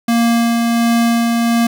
square tone with tremolo, 233.1 Hz, A#3, in tune, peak -11 dBFS, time 0.08-1.67 s, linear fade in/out 5 ms, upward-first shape sine, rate 1.4 Hz, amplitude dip 25%, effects none

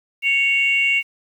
sine tone pair together, 2217 / 2768 Hz, C#7 / F7, 0 / -16 cents, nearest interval major third, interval 384 cents, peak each -17 dBFS, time 0.22-1.03 s, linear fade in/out 50 ms, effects tanh soft clip ceiling -8 dBFS + 8-bit

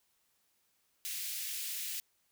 white high-pass noise, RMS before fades -39 dBFS, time 1.05-2 s, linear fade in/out 0 ms, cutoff 2100 Hz, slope 24 dB/octave, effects white hiss -75 dBFS RMS until 2.31 s

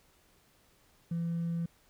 triangle tone with hard clipping, 168.5 Hz, E3, 38 cents sharp, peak -30 dBFS, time 1.11-1.66 s, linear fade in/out 5 ms, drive 2 dB, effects pink hiss -66 dBFS RMS until 1.89 s

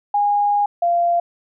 sine tone pair in turn, 820 / 690.8 Hz, G#5 / F5, -22 / -19 cents, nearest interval minor third, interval 297 cents, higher first, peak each -14 dBFS, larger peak neither, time 0.14-0.66 / 0.82-1.2 s, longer first, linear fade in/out 5 ms, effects none

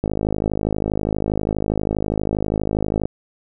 click train, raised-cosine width 2 ms, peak -7 dBFS, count 159, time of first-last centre 0.04-3.055 s, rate 52.4 Hz, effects none

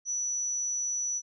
sine tone with amplitude modulation, 5920 Hz, F#8, in tune, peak -27 dBFS, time 0.05-1.22 s, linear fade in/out 50 ms, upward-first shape sine, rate 204 Hz, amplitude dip 30%, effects none

